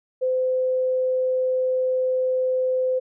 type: tone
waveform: sine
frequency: 513 Hz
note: C5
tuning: 34 cents flat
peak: -19 dBFS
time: 0.21-3 s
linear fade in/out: 20 ms
effects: none